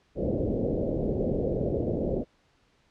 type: low-pass noise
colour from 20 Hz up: white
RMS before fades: -28 dBFS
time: 0.15-2.25 s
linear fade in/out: 50 ms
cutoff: 570 Hz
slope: 48 dB/octave
effects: pink hiss -66 dBFS RMS until 2.9 s + low-pass 5000 Hz 12 dB/octave